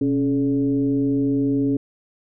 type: tone with frequency modulation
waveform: sine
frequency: 277.2 Hz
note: C#4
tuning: in tune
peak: -17 dBFS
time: 0.01-1.77 s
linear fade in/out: 5 ms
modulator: 151 Hz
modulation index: 0.67
effects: none